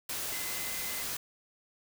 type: tone in noise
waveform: sine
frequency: 2043 Hz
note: C7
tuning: 42 cents flat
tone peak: -44 dBFS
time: 0.32-1.03 s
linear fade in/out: 5 ms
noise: white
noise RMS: -36 dBFS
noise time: 0.09-1.17 s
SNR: -11 dB
effects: none